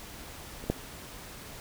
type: clicks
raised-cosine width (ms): 2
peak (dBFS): -30 / -12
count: 2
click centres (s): 0.64 / 0.7
effects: pink hiss -45 dBFS RMS until 1.6 s